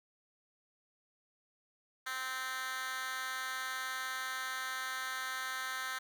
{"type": "tone with high-pass filter", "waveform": "10% pulse", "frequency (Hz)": 259.8, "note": "C4", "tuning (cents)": -12, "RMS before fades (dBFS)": -39, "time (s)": [2.06, 5.99], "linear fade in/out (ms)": 10, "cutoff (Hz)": 1600, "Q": 1.8, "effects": []}